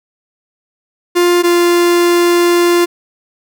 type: tone pair in turn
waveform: 45% pulse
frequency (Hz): 351.1 / 347.9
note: F4 / F4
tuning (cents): +9 / -7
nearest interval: unison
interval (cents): 16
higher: first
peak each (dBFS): -8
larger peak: neither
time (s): 1.15-1.43 / 1.43-2.86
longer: second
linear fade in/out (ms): 20
effects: none